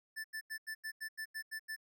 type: tone bursts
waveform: square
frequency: 1760 Hz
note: A6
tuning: in tune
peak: -40 dBFS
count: 10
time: 0.16-1.764 s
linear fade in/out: 20 ms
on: 83 ms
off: 86 ms
effects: none